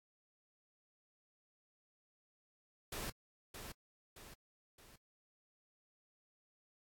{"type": "noise with echo", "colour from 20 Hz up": "pink", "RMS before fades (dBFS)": -43, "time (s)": [2.92, 3.1], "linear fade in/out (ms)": 5, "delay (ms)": 620, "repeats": 3, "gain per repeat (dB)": -6, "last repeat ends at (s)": 4.96, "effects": ["AAC 64 kbps"]}